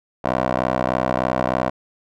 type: tone with band-pass filter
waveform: 15% pulse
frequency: 63.3 Hz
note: B1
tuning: 43 cents sharp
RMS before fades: -21 dBFS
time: 0.24-1.7 s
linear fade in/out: 10 ms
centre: 740 Hz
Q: 1.4
effects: none